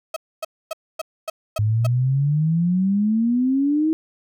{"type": "tone bursts", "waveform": "35% pulse", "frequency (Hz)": 641, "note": "E5", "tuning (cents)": -49, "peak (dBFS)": -22, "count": 7, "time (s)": [0.14, 1.868], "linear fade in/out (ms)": 5, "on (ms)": 24, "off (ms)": 260}
{"type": "exponential sweep", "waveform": "sine", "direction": "up", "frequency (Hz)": [103.83, 322.7], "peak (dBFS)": -16, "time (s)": [1.59, 3.93], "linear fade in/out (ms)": 0}
{"effects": []}